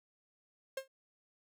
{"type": "tone with exponential decay", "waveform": "45% pulse", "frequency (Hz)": 534, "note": "C5", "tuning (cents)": 35, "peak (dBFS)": -33, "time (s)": [0.77, 0.88], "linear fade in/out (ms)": 5, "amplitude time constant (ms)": 22, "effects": []}